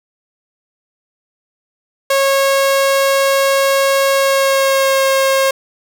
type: tone with pitch glide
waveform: sawtooth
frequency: 547 to 538.5 Hz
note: C#5 to C5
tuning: -23 to +50 cents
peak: -7 dBFS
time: 2.1-5.51 s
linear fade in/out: 5 ms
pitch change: -27 cents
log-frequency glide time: 4.13-5.05 s
effects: none